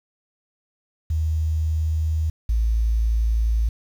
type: tone pair in turn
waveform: sine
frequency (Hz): 78.9 / 55.79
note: D#2 / A1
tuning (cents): +25 / +25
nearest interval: tritone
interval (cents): 600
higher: first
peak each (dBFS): -19 / -17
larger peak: second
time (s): 1.1-2.3 / 2.49-3.69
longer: neither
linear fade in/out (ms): 5
effects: 8-bit